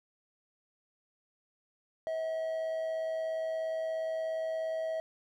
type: tone with amplitude modulation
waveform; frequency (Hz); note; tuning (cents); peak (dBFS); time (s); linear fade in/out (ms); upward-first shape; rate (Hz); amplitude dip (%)
triangle; 643; E5; -43; -28; 2.07-5; 0; sine; 117; 35
effects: none